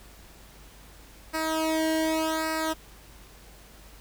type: tone with flanger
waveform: sawtooth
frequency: 318.1 Hz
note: D#4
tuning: 38 cents sharp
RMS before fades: -27 dBFS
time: 1.33-2.74 s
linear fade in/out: 20 ms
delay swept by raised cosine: 0.3 to 0.82 ms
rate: 0.85 Hz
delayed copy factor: -0.95
effects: added 50 Hz sine -51 dBFS peak until 4 s + pink hiss -52 dBFS RMS until 4 s